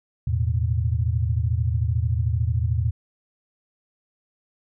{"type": "chord", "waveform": "sine", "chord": "E suspended fourth", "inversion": "none", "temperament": "equal with one note detuned", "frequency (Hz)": [81.04, 110, 123.47], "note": ["E2", "A2", "B2"], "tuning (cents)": [-29, 0, 0], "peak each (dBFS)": [-23, -23, -27], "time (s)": [0.27, 2.91], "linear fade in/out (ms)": 5, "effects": []}